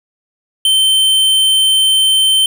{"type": "tone", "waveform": "square", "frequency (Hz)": 3100, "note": "G7", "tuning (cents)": -20, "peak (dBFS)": -9, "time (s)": [0.65, 2.46], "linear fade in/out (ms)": 2, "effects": []}